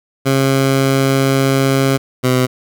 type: tone pair in turn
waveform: 15% pulse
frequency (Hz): 135.3 / 127.71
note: C#3 / C3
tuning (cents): -42 / -42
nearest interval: minor second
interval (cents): 100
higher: first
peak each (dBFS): -5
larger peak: neither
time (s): 0.25-1.98 / 2.23-2.47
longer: first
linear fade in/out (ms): 20
effects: none